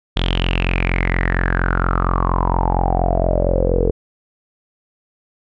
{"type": "tone with low-pass filter sweep", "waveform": "sawtooth", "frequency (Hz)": 44.29, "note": "F1", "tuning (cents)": 25, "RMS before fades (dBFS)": -17, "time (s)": [0.16, 3.91], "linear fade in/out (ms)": 10, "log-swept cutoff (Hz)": [3400, 450], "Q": 8.9, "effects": []}